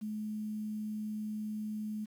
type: tone with quantisation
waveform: sine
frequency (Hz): 213.5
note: G#3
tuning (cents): +48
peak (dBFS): -35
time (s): 0.01-2.06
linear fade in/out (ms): 20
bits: 10
effects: none